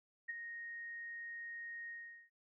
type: tone with ADSR envelope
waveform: sine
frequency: 1864.7 Hz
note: A#6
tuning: in tune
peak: -37 dBFS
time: 0.28-2.3 s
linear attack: 17 ms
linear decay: 23 ms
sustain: -7 dB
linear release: 410 ms
effects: none